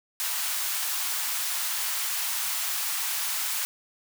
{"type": "high-pass noise", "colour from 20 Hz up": "white", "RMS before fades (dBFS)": -29, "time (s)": [0.2, 3.65], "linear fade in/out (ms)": 0, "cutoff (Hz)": 820, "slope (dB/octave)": 24, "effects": []}